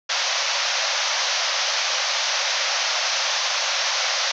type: band-pass noise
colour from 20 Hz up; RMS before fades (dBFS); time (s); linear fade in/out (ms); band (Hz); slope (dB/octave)
white; -23; 0.09-4.32; 10; 520 to 6300; 96
effects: none

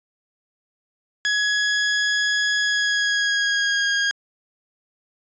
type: tone with pitch glide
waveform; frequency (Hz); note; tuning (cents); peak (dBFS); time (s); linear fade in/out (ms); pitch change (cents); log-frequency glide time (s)
sawtooth; 1677 to 1630.2; G#6 to G#6; +16 to -33; -15; 1.25-4.11; 0; -49; 2.6-3.89
effects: resampled to 16000 Hz

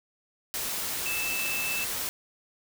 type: tone in noise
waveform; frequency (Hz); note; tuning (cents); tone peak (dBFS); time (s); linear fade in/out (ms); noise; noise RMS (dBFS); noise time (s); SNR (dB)
sine; 2637; E7; 0; -30; 1.06-1.84; 0; white; -32; 0.54-2.09; -1
effects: none

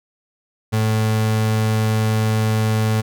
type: tone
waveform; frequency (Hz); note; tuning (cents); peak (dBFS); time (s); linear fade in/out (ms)
35% pulse; 109.4; A2; -9; -14; 0.72-3.02; 20
effects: none

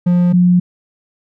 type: tone pair in turn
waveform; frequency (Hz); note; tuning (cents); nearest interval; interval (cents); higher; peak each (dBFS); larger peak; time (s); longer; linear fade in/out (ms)
triangle / sine; 176.7 / 178.34; F3 / F3; +21 / +37; unison; 16; second; -7; neither; 0.06-0.33 / 0.33-0.6; neither; 10
effects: none

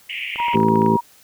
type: band-pass noise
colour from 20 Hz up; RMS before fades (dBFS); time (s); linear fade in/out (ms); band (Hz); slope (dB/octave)
pink; -28; 0.09-0.56; 10; 2000 to 3000; 96
type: clicks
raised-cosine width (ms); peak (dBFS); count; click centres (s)
0.5; -18; 11; 0.359 / 0.401 / 0.483 / 0.534 / 0.571 / 0.602 / 0.632 / 0.685 / 0.757 / 0.819 / 0.862
type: tone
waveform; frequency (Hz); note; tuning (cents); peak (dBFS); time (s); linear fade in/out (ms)
sine; 950; A#5; +33; -18; 0.38-1.01; 20
type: harmonic tone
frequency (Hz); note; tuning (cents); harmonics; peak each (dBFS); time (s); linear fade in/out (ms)
55.4; A1; +13; 2 / 3 / 4 / 5 / 6 / 7 / 8 / 9; -26 / -23 / -18 / -27 / -26 / -19 / -31 / -30; 0.54-0.97; 5
effects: white hiss -51 dBFS RMS until 1.23 s

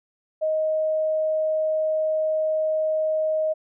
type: tone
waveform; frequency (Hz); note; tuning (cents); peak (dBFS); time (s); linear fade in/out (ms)
sine; 626; D#5; +10; -20; 0.41-3.54; 20
effects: none

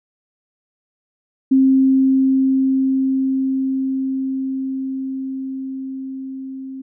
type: tone with level ramp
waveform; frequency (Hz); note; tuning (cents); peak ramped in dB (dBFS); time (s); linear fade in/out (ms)
sine; 265.6; C4; +26; -9 to -28; 1.51-6.82; 10
effects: none

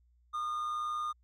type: tone with amplitude modulation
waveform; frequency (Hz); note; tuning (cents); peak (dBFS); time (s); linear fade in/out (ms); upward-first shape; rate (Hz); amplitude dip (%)
triangle; 1219; D#6; -36; -29; 0.33-1.13; 20; sine; 121; 35
effects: added 60 Hz sine -64 dBFS peak until 1.23 s

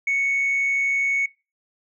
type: tone with amplitude modulation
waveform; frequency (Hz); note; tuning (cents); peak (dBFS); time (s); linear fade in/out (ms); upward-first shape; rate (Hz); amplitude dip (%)
sine; 2217; C#7; 0; -16; 0.07-1.26; 5; sine; 140; 30
effects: noise-tail reverb RT60 0.3 s tail -25 dB re dry + tanh soft clip ceiling -16 dBFS

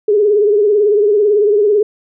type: tone with vibrato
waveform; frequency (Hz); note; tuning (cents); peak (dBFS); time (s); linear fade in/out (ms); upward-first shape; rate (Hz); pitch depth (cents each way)
sine; 415.3; G#4; 0; -8; 0.08-1.83; 5; triangle; 18; 88
effects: none

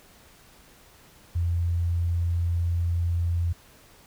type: tone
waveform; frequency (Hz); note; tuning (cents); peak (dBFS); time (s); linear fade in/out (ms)
sine; 85.7; F2; -32; -22; 1.35-3.53; 10
effects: pink hiss -54 dBFS RMS until 4.06 s

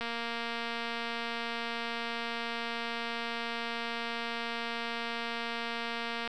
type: click train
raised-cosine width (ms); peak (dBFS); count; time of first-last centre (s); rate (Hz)
0.3; -20; 1461; 0.01-6.276; 233
effects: none

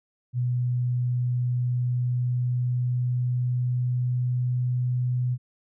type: tone with pitch glide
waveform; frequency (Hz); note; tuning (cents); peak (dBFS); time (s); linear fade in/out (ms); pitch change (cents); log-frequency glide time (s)
sine; 123.47 to 124.62; B2 to B2; 0 to +16; -22; 0.33-5.38; 50; +16; 1.53-4.92
effects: none

